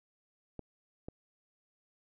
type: clicks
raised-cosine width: 2 ms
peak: -28 dBFS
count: 2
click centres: 0.593 / 1.085 s
effects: none